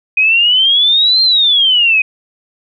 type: exponential two-way sweep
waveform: sine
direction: up then down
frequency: 2489 to 4200 to 2489 Hz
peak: -7 dBFS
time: 0.17-2.02 s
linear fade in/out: 5 ms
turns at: 1.22 s
effects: none